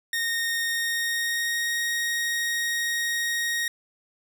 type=tone with pitch glide; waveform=sawtooth; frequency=1849 to 1872.6 Hz; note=A#6 to A#6; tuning=-15 to +7 cents; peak=-21 dBFS; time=0.13-3.68 s; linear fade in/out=2 ms; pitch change=+22 cents; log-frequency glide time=0.61-1.82 s; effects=none